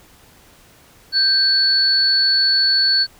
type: tone pair together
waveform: sine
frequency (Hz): 1567 / 4427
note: G6 / C#8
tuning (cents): -1 / -3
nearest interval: octave + tritone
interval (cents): 1798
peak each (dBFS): -22 / -13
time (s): 1.12-3.07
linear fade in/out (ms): 50
effects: pink hiss -49 dBFS RMS until 3.19 s